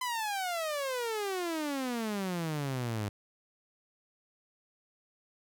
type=exponential sweep; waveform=sawtooth; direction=down; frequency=1025 to 100.6 Hz; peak=-28 dBFS; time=0.01-3.09 s; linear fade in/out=5 ms; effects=none